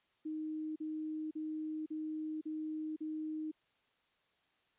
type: tone bursts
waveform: sine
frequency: 311.1 Hz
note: D#4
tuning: in tune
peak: -37 dBFS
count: 6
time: 0.25-3.515 s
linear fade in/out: 10 ms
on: 510 ms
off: 41 ms
effects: white hiss -75 dBFS RMS until 4.78 s + resampled to 8000 Hz